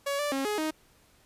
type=tone with pitch steps; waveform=sawtooth; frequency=562 / 585 / 271.1 / 419.2 / 312.1 Hz; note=C#5 / D5 / C#4 / G#4 / D#4; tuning=+24 / -7 / -38 / +16 / +5 cents; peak=-24 dBFS; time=0.06-0.71 s; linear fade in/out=10 ms; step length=130 ms; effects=pink hiss -62 dBFS RMS until 1.25 s + resampled to 32000 Hz